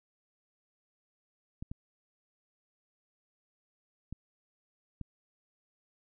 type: clicks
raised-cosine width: 5 ms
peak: -27 dBFS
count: 4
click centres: 1.625 / 1.715 / 4.126 / 5.013 s
effects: none